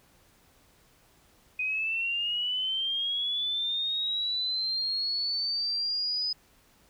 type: linear sweep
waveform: sine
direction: up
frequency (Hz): 2489 to 5020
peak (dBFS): -27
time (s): 1.59-6.33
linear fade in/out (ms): 5
effects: pink hiss -62 dBFS RMS until 6.89 s